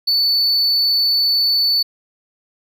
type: tone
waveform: triangle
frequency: 4483 Hz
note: C#8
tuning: 19 cents sharp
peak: -12 dBFS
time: 0.07-1.83 s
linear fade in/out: 10 ms
effects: none